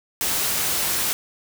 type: noise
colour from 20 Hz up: white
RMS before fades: -23 dBFS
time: 0.21-1.13 s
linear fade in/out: 0 ms
effects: none